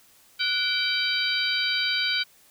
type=harmonic tone with a mistuned harmonic; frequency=774 Hz; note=G5; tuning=22 cents flat; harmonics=2 / 3 / 4 / 5 / 6; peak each=-29 / -29 / -29 / -29 / -29 dBFS; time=0.39-2.24 s; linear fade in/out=20 ms; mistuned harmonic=2; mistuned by=-84 cents; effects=white hiss -57 dBFS RMS until 2.5 s